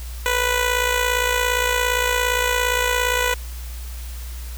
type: tone with amplitude modulation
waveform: 10% pulse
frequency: 493.9 Hz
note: B4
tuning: in tune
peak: -7 dBFS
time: 0.26-3.34 s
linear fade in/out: 0 ms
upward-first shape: sine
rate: 57.4 Hz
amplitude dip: 60%
effects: added 60 Hz sine -29 dBFS peak until 4.57 s + white hiss -41 dBFS RMS until 4.57 s